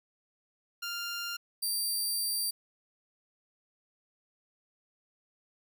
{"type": "tone pair in turn", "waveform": "15% pulse", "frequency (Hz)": [1396.9, 4699], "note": ["F6", "D8"], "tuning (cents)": [0, 0], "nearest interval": "octave + major sixth", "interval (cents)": 2100, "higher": "second", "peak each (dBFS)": [-28, -23], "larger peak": "second", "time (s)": [[0.82, 1.37], [1.62, 2.51]], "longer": "second", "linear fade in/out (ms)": 10, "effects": []}